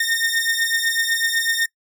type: beating tone pair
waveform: sawtooth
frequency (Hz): 1826 / 1834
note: A#6 / A#6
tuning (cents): -36 / -29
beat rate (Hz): 8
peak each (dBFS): -18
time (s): 0-1.66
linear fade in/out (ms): 5
effects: noise-tail reverb RT60 0.1 s tail -23 dB re dry